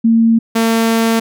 sine / sawtooth tone pair in turn, 227.7 / 226.7 Hz, A#3 / A#3, -40 / -48 cents, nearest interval unison, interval 8 cents, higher first, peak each -7 dBFS, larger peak neither, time 0.04-0.39 / 0.55-1.2 s, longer second, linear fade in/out 10 ms, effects none

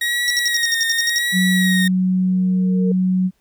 30% pulse tone with vibrato, 1886 Hz, A#6, 20 cents sharp, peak -15 dBFS, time 0.01-1.88 s, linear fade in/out 5 ms, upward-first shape sine, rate 0.89 Hz, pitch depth 46 cents each way
triangle tone bursts, 5588 Hz, F8, in tune, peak -15 dBFS, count 11, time 0.28-1.183 s, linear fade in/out 0 ms, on 23 ms, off 65 ms
sine tone, 185 Hz, F#3, in tune, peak -14 dBFS, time 1.32-3.31 s, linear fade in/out 50 ms
sine tone with exponential growth, 458.3 Hz, A#4, 29 cents flat, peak -20 dBFS, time 2.13-2.92 s, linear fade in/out 5 ms, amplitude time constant 170 ms
effects pink hiss -65 dBFS RMS until 3.4 s

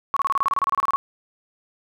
sine tone bursts, 1108.7 Hz, C#6, in tune, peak -17 dBFS, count 16, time 0.14-0.96 s, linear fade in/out 0 ms, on 25 ms, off 28 ms, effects none

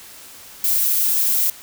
violet noise, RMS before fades -18 dBFS, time 0.64-1.5 s, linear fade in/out 2 ms, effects white hiss -41 dBFS RMS until 1.62 s

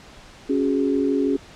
sine chord, C# suspended fourth, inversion none, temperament just, 277.2 / 369.6 / 415.8 Hz, C#4 / F#4 / G#4, 0 / -2 / +2 cents, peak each -20 / -25 / -24 dBFS, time 0.49-1.37 s, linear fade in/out 10 ms, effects pink hiss -45 dBFS RMS until 1.55 s + low-pass 6000 Hz 12 dB/octave

